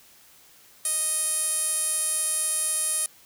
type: tone with band-pass filter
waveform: sawtooth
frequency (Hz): 624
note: D#5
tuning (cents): +5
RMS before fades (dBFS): -26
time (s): 0.85-3.06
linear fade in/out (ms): 2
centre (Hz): 9800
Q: 7.8
effects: white hiss -54 dBFS RMS until 3.25 s